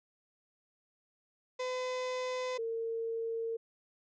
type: tone pair in turn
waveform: 35% pulse / sine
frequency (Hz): 507 / 455.6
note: B4 / A#4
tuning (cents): +45 / -40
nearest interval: major second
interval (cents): 185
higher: first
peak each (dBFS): -32 / -33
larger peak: first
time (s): 1.59-2.58 / 2.58-3.57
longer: neither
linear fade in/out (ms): 10
effects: resampled to 16000 Hz